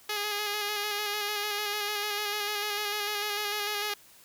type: tone with vibrato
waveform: 5% pulse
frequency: 415.3 Hz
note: G#4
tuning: in tune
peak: -18 dBFS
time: 0.09-3.94 s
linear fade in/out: 5 ms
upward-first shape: square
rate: 6.7 Hz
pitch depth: 24 cents each way
effects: white hiss -56 dBFS RMS until 4.24 s